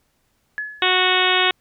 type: tone with exponential decay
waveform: sine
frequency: 1704 Hz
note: G#6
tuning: 44 cents sharp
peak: -21 dBFS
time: 0.58-1.02 s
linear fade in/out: 0 ms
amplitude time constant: 94 ms
type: harmonic tone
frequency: 368.3 Hz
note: F#4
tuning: 8 cents flat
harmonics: 1 / 2 / 3 / 4 / 5 / 6 / 7 / 8 / 9 / 10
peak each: -24 / -24 / -24 / -24 / -24 / -24 / -24 / -24 / -24 / -24 dBFS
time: 0.82-1.51 s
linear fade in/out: 2 ms
effects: pink hiss -66 dBFS RMS until 1.6 s